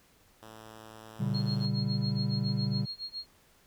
5% pulse tone, 110 Hz, A2, in tune, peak -36 dBFS, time 0.42-1.66 s, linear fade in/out 5 ms
triangle chord, G diminished, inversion first, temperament just, 117.6 / 141.12 / 196 Hz, Bb2 / Db3 / G3, +16 / +31 / 0 cents, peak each -30 dBFS, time 1.19-2.86 s, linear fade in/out 20 ms
sine tone with tremolo, 4270 Hz, C8, 34 cents sharp, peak -34 dBFS, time 1.34-3.26 s, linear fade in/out 5 ms, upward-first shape sine, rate 7.2 Hz, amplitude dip 95%
effects pink hiss -63 dBFS RMS until 3.66 s

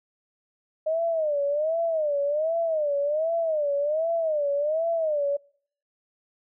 sine tone with vibrato, 616 Hz, D#5, 17 cents flat, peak -22 dBFS, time 0.86-5.37 s, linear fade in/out 10 ms, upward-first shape sine, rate 1.3 Hz, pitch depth 150 cents each way, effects noise-tail reverb RT60 0.6 s tail -25 dB re dry

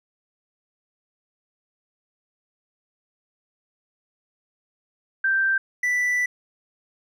sine / triangle tone pair in turn, 1568 / 1975.6 Hz, G6 / B6, 0 / 0 cents, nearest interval major third, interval 400 cents, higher second, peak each -18 dBFS, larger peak neither, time 5.24-5.58 / 5.83-6.26 s, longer second, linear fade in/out 5 ms, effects none

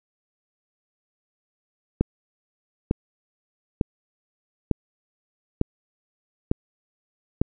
click train, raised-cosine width 3 ms, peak -6 dBFS, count 7, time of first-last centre 2.01-7.415 s, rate 1.11 Hz, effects none

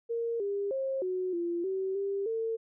sine tone with pitch steps, 464.3 / 401.6 / 535 / 368.6 / 343.7 / 381.6 / 396.3 / 450.9 Hz, A#4 / G4 / C5 / F#4 / F4 / G4 / G4 / A4, -7 / +42 / +38 / -7 / -28 / -47 / +19 / +42 cents, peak -29 dBFS, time 0.09-2.57 s, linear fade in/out 20 ms, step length 310 ms, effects none

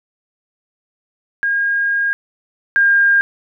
sine tone pair in turn, 1624 / 1609.1 Hz, G#6 / G6, -39 / +45 cents, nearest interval unison, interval 16 cents, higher first, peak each -14 / -9 dBFS, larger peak second, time 1.43-2.13 / 2.76-3.21 s, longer first, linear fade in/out 0 ms, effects none

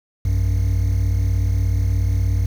triangle tone pair together, 57.87 / 94.6 Hz, A#1 / F#2, -12 / +39 cents, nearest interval major sixth, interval 851 cents, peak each -17 / -15 dBFS, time 0.25-2.46 s, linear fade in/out 5 ms, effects tanh soft clip ceiling -8 dBFS + 7-bit

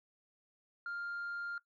sine tone, 1400 Hz, F6, 4 cents sharp, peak -36 dBFS, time 0.86-1.58 s, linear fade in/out 2 ms, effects noise-tail reverb RT60 0.1 s tail -19 dB re dry + tanh soft clip ceiling -36 dBFS

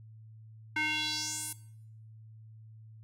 square tone with band-pass filter sweep, 306.7 Hz, D#4, 25 cents flat, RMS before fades -34 dBFS, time 0.76-1.53 s, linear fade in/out 5 ms, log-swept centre 1900 to 11000 Hz, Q 3.2, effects noise-tail reverb RT60 0.7 s tail -18 dB re dry + added 110 Hz sine -49 dBFS peak until 3.03 s

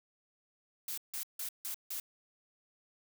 blue noise bursts, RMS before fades -39 dBFS, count 5, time 0.88-2 s, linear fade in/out 2 ms, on 96 ms, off 160 ms, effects none

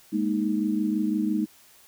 sine chord, Ab suspended second, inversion none, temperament just, 207.7 / 233.6 / 311.5 Hz, Ab3 / Bb3 / Eb4, 0 / +4 / +2 cents, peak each -26 / -29 / -26 dBFS, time 0.12-1.46 s, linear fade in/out 20 ms, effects white hiss -55 dBFS RMS until 1.87 s

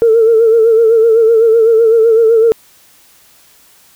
sine tone with vibrato, 452.2 Hz, A4, 47 cents sharp, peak -4 dBFS, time 0.02-2.52 s, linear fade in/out 0 ms, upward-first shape sine, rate 7.9 Hz, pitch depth 57 cents each way, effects tanh soft clip ceiling 0 dBFS + white hiss -46 dBFS RMS until 3.95 s

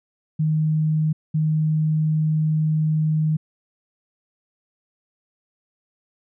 sine tone pair in turn, 155.56 / 155.56 Hz, D#3 / D#3, 0 / 0 cents, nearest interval unison, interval 0 cents, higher neither, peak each -17 dBFS, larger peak neither, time 0.39-1.13 / 1.34-3.37 s, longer second, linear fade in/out 10 ms, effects none

